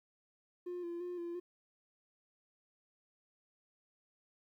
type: tone with vibrato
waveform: triangle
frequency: 349.2 Hz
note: F4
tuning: in tune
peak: -36 dBFS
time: 0.66-1.4 s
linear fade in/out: 10 ms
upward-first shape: square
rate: 2.9 Hz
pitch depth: 30 cents each way
effects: tanh soft clip ceiling -34 dBFS + 13-bit